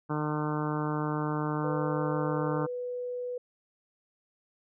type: harmonic tone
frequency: 151.2 Hz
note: D#3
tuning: 49 cents flat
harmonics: 1 / 2 / 3 / 4 / 5 / 6 / 7 / 8 / 9 / 10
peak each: -32 / -33 / -37 / -42 / -42 / -39 / -40 / -40 / -43 / -46 dBFS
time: 0.09-2.67 s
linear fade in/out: 20 ms
type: tone with pitch glide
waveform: sine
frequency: 499.2 to 493.5 Hz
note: B4 to B4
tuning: +19 to -1 cents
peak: -32 dBFS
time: 1.64-3.38 s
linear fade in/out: 5 ms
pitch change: -20 cents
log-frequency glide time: 2.29-2.35 s
effects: none